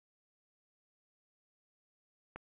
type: click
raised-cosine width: 0.5 ms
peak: -29 dBFS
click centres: 2.36 s
effects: resampled to 8000 Hz + 11-bit